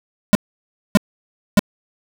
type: tone bursts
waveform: square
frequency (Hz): 204.6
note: G#3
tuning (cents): -26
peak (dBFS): -8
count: 3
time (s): 0.33-1.593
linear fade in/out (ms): 0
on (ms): 21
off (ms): 600
effects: none